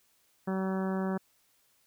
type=harmonic tone; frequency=190 Hz; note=F#3; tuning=46 cents sharp; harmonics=1 / 2 / 3 / 4 / 5 / 6 / 7 / 8 / 9; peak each=-30 / -36 / -40 / -42 / -44 / -46 / -47 / -48 / -49 dBFS; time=0.47-1.18 s; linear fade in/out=10 ms; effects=white hiss -69 dBFS RMS until 1.86 s